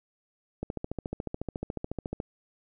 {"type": "click train", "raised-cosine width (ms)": 2, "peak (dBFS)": -19, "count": 23, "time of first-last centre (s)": [0.63, 2.201], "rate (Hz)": 14, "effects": []}